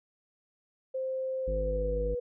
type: tone with pitch glide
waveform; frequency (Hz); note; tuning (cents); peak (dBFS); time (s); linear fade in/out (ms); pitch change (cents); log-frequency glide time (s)
sine; 523.3 to 488.3; C5 to B4; 0 to -20; -30; 0.94-2.2; 10; -120; 1.42-1.99
type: harmonic tone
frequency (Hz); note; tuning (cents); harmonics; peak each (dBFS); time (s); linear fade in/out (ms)
51.91; G#1; 0; 1 / 3 / 5 / 7 / 9 / 10; -31 / -41 / -45 / -48 / -50 / -51; 1.47-2.15; 10
effects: none